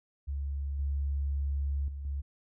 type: tone with level steps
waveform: sine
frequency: 70.1 Hz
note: C#2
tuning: 20 cents sharp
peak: -31 / -28 / -36 / -31 dBFS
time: 0.27-2.22 s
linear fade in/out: 20 ms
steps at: 0.79 / 1.88 / 2.05 s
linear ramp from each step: 2 ms
effects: none